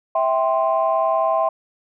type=chord; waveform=sine; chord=C major; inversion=first; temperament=just; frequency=654.1 / 784.9 / 1046.5 Hz; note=E5 / G5 / C6; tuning=-14 / +2 / 0 cents; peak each=-18 / -22 / -21 dBFS; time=0.15-1.49 s; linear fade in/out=5 ms; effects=tanh soft clip ceiling -7 dBFS